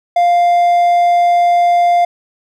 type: tone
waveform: triangle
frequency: 699 Hz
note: F5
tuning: 1 cent sharp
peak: -6 dBFS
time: 0.16-2.05 s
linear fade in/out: 5 ms
effects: none